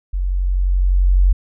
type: tone with level ramp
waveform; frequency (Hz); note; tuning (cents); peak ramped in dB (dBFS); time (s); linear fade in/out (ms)
sine; 45.84; F#1; -15; -17 to -8; 0.13-1.33; 10
effects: none